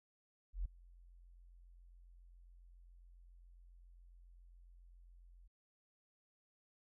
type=tone with ADSR envelope; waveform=sine; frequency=43.65 Hz; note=F1; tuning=in tune; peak=-34 dBFS; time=0.53-5.48 s; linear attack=120 ms; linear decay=10 ms; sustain=-24 dB; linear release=14 ms; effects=none